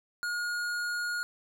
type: tone with hard clipping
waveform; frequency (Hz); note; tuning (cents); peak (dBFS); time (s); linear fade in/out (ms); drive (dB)
sine; 1434; F6; +45; -32; 0.23-1.23; 0; 13
effects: none